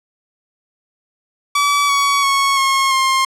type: tone with pitch steps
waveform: sawtooth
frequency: 1147 / 1125.3 / 1104.1 / 1083.2 / 1062.8 Hz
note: D6 / C#6 / C#6 / C#6 / C6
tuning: -41 / +26 / -7 / -40 / +27 cents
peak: -9 dBFS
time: 1.55-3.25 s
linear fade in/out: 5 ms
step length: 340 ms
effects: low-pass 10000 Hz 12 dB/octave